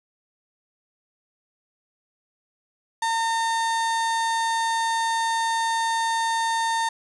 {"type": "tone", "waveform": "35% pulse", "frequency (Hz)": 910, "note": "A#5", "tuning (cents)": -42, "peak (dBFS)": -20, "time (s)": [3.02, 6.89], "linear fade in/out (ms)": 5, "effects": ["resampled to 24000 Hz", "8-bit"]}